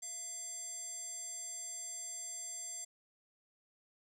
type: tone with band-pass filter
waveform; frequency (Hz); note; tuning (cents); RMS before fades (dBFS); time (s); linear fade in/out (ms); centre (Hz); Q
square; 680; F5; -46; -44; 0.02-2.85; 10; 7500; 8.7
effects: none